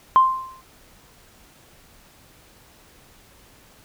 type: tone with exponential decay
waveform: sine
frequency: 1046.5 Hz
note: C6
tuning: in tune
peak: -7 dBFS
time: 0.16-0.61 s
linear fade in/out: 0 ms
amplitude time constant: 97 ms
effects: tanh soft clip ceiling -4 dBFS + pink hiss -52 dBFS RMS until 3.84 s